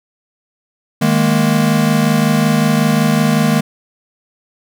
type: chord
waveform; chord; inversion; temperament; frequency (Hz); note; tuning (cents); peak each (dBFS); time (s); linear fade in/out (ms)
square; D# suspended fourth; none; equal; 155.56 / 207.7 / 233.1; D#3 / G#3 / A#3; 0 / 0 / 0; -16; 1.01-3.61; 10
effects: none